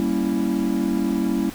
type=chord; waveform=triangle; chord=G diminished seventh; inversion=none; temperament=equal; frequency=196 / 233.1 / 277.2 / 329.6 Hz; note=G3 / Bb3 / Db4 / Fb4; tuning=0 / 0 / 0 / 0 cents; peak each=-23 dBFS; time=0-1.5 s; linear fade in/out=0 ms; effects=pink hiss -39 dBFS RMS until 1.54 s